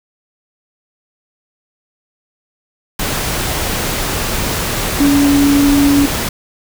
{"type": "tone in noise", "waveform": "sine", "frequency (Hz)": 283.5, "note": "C#4", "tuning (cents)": 39, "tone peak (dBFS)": -8, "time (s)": [5, 6.06], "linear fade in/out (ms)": 5, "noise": "pink", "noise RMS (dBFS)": -18, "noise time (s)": [2.99, 6.29], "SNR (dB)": 7, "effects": []}